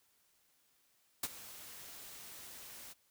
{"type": "noise with ADSR envelope", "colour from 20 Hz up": "white", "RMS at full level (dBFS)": -34, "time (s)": [1.23, 2.94], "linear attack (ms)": 6, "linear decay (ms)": 37, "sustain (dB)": -17, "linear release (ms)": 24, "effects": ["white hiss -73 dBFS RMS until 3.1 s"]}